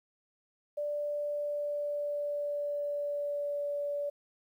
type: tone with pitch glide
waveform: sine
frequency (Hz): 587.3 to 576.9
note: D5 to D5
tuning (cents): 0 to -31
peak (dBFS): -31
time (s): 0.77-4.1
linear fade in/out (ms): 10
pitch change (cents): -31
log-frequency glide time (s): 0.89-3.74
effects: 11-bit